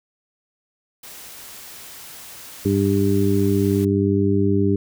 white noise, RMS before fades -39 dBFS, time 1.03-3.85 s, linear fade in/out 5 ms
harmonic tone, 99.2 Hz, G2, 21 cents sharp, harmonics 1 / 2 / 3 / 4, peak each -21 / -21 / -21 / -21 dBFS, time 2.65-4.76 s, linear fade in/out 5 ms
effects none

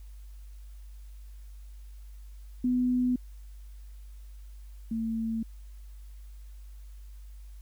sine tone pair in turn, 249.4 / 225.2 Hz, B3 / A3, +17 / +40 cents, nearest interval major second, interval 177 cents, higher first, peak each -23 / -28 dBFS, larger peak first, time 2.64-3.16 / 4.91-5.43 s, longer neither, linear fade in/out 5 ms, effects added 50 Hz sine -43 dBFS peak until 7.61 s + white hiss -65 dBFS RMS until 7.61 s

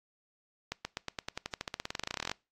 accelerating click train, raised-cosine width 0.2 ms, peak -17 dBFS, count 28, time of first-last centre 0.72-2.315 s, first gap 130 ms, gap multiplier 0.93, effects noise-tail reverb RT60 0.3 s tail -24 dB re dry + AAC 48 kbps

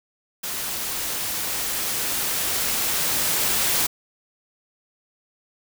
white noise with level ramp, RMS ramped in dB -29 to -21 dBFS, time 0.43-3.87 s, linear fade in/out 10 ms, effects none

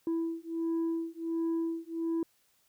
sine beating tone pair, 329.6 / 331 Hz, E4 / E4, 0 / +7 cents, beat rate 1.4 Hz, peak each -31 dBFS, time 0.07-2.23 s, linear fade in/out 2 ms, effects tanh soft clip ceiling -27 dBFS + white hiss -70 dBFS RMS until 2.68 s

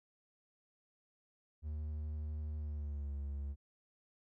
triangle tone with pitch glide, 76 to 70.5 Hz, D#2 to C#2, -40 to +30 cents, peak -36 dBFS, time 1.62-3.56 s, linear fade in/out 50 ms, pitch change -130 cents, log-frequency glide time 2.57-3.12 s, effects none

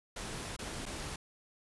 pink noise with dropouts, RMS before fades -41 dBFS, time 0.16-1.16 s, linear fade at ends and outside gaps 5 ms, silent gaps 0.565-0.589 / 0.856-0.862 s, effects resampled to 24000 Hz

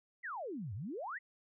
sine exponential two-way sweep, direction down then up, 2092 to 89.8 to 2092 Hz, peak -39 dBFS, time 0.23-1.19 s, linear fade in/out 20 ms, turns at 0.74 s, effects none

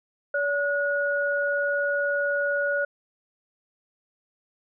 sine tone pair together, 571.3 / 1452 Hz, D5 / F#6, -48 / -33 cents, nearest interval octave + major third, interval 1615 cents, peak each -25 dBFS, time 0.34-2.85 s, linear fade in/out 5 ms, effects none

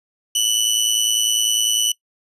20% pulse tone with amplitude modulation, 2974 Hz, F#7, 8 cents sharp, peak -8 dBFS, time 0.35-1.92 s, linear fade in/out 5 ms, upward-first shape sine, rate 110 Hz, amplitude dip 65%, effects noise-tail reverb RT60 0.1 s tail -22 dB re dry + resampled to 32000 Hz

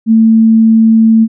sine tone, 223.5 Hz, A3, 27 cents sharp, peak -3 dBFS, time 0.06-1.28 s, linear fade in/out 50 ms, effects none

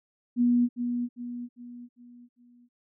sine tone with echo, 242.2 Hz, B3, 34 cents flat, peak -19 dBFS, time 0.36-0.69 s, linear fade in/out 50 ms, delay 400 ms, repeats 5, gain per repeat -7 dB, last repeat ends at 2.69 s, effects none

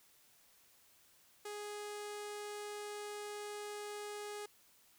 sawtooth tone with low-pass filter, 415.3 Hz, G#4, in tune, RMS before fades -45 dBFS, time 1.45-4.46 s, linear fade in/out 5 ms, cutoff 9500 Hz, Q 1.7, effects white hiss -67 dBFS RMS until 4.98 s

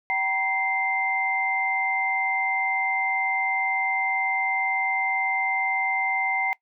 sine tone cluster, 769 / 947 / 2088 Hz, G5 / A#5 / C7, -33 / +27 / -4 cents, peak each -27 / -30 / -24 dBFS, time 0.1-6.53 s, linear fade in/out 0 ms, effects noise-tail reverb RT60 0.1 s tail -21 dB re dry

